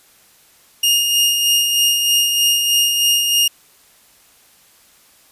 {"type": "tone with tremolo", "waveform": "sawtooth", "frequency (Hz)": 2839, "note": "F7", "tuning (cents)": 28, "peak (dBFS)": -8, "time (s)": [0.83, 3.48], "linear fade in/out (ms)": 5, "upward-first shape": "sine", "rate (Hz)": 3.2, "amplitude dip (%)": 40, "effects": ["white hiss -51 dBFS RMS until 5.31 s", "resampled to 32000 Hz"]}